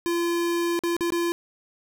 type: tone with dropouts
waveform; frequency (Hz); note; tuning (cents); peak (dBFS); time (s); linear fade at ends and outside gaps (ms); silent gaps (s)
square; 342.3; F4; -35; -23; 0.06-1.32; 0; 0.791-0.836 / 0.966-1.008 / 1.104-1.122
effects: none